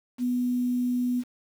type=tone with quantisation; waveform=sine; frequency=246.9 Hz; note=B3; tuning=in tune; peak=-23 dBFS; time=0.18-1.24 s; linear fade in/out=50 ms; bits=8; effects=none